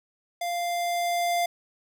square tone with level ramp, 696 Hz, F5, 6 cents flat, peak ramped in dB -28 to -23 dBFS, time 0.41-1.46 s, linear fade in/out 5 ms, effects none

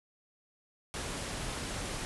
pink low-pass noise, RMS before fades -38 dBFS, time 0.94-2.05 s, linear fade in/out 0 ms, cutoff 11000 Hz, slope 96 dB/octave, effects none

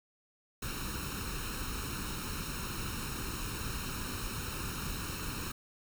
pink noise with comb filter, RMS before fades -38 dBFS, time 0.62-5.52 s, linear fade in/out 5 ms, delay 0.74 ms, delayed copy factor +0.75, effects none

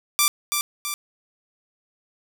5% pulse tone with echo, 1174.7 Hz, D6, in tune, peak -4 dBFS, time 0.19-0.28 s, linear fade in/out 0 ms, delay 330 ms, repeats 2, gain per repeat -5 dB, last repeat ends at 0.94 s, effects none

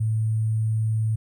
sine tone with sample-and-hold, 110.1 Hz, A2, 2 cents sharp, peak -20 dBFS, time 0-1.16 s, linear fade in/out 10 ms, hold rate 8820 Hz, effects none

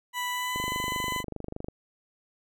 20% pulse tone with pitch glide, 988 to 1007 Hz, B5 to B5, 0 to +33 cents, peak -24 dBFS, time 0.13-1.24 s, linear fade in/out 50 ms, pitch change +33 cents, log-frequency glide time 0.3-0.62 s
click train, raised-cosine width 2 ms, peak -22 dBFS, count 29, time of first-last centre 0.56-1.684 s, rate 24.9 Hz
effects none

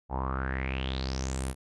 sawtooth tone with low-pass filter sweep, 65.7 Hz, C2, 8 cents sharp, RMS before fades -32 dBFS, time 0.09-1.55 s, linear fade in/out 50 ms, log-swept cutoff 810 to 11000 Hz, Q 6.9, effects none

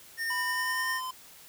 square tone with tremolo, 1825 Hz, A#6, 37 cents flat, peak -29 dBFS, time 0.17-1.01 s, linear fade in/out 50 ms, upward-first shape triangle, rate 9.9 Hz, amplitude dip 25%
square tone with pitch glide, 991 to 1026.5 Hz, B5 to C6, +6 to -33 cents, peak -34 dBFS, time 0.3-1.11 s, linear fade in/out 5 ms, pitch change +61 cents, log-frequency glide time 0.45-0.9 s
effects white hiss -52 dBFS RMS until 1.48 s

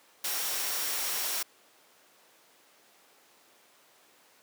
sine tone in noise, 5588 Hz, F8, in tune, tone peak -41 dBFS, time 0.24-1.43 s, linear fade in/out 5 ms, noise white, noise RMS -32 dBFS, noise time 0.24-1.43 s, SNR -12 dB, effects pink hiss -60 dBFS RMS until 4.42 s + high-pass 400 Hz 12 dB/octave

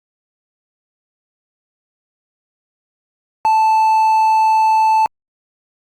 triangle tone, 878 Hz, A5, 4 cents flat, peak -8 dBFS, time 3.45-5.06 s, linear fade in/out 0 ms, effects Opus 48 kbps

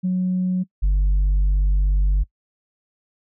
sine tone pair in turn, 183.5 / 48.35 Hz, F#3 / G1, -14 / -23 cents, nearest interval octave + major seventh, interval 2309 cents, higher first, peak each -17 / -12 dBFS, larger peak second, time 0.03-0.64 / 0.82-2.24 s, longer second, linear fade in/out 20 ms, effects noise-tail reverb RT60 0.1 s tail -23 dB re dry + tanh soft clip ceiling -14 dBFS

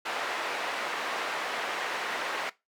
white band-pass noise, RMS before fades -33 dBFS, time 0.05-2.5 s, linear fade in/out 10 ms, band 470 to 1900 Hz, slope 12 dB/octave, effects noise-tail reverb RT60 0.2 s tail -18 dB re dry

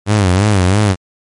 sawtooth tone with vibrato, 98 Hz, G2, in tune, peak -5 dBFS, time 0.06-0.96 s, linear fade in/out 50 ms, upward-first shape sine, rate 3 Hz, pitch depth 150 cents each way, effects MP3 48 kbps

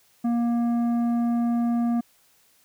sine tone with tanh clipping, 236.1 Hz, A#3, 22 cents sharp, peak -22 dBFS, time 0.24-2.01 s, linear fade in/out 10 ms, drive 9 dB, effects white hiss -61 dBFS RMS until 2.64 s

